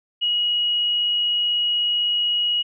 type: tone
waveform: sine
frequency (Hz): 2901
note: F#7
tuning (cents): -35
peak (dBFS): -18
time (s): 0.21-2.63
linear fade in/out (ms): 20
effects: none